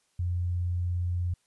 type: tone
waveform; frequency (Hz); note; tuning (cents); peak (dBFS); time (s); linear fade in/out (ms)
sine; 88.3; F2; +20; -26; 0.19-1.34; 5
effects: white hiss -71 dBFS RMS until 1.46 s + resampled to 24000 Hz